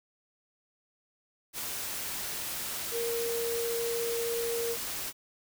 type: tone in noise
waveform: sine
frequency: 466.2 Hz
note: A#4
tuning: in tune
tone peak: -30 dBFS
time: 2.91-4.77 s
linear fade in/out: 50 ms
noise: white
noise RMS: -36 dBFS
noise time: 1.53-5.13 s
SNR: +3 dB
effects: none